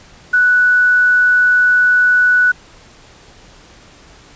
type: tone with quantisation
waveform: sine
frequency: 1480 Hz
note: F#6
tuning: in tune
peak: -8 dBFS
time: 0.33-2.52 s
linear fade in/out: 10 ms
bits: 6
effects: pink hiss -43 dBFS RMS until 4.35 s + resampled to 16000 Hz